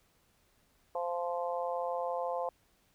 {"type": "harmonic tone", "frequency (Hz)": 173.7, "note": "F3", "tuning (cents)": -9, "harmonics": [3, 4, 5, 6], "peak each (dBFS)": [-35, -37, -39, -41], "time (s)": [0.95, 2.49], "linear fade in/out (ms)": 2, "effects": ["pink hiss -70 dBFS RMS until 2.94 s"]}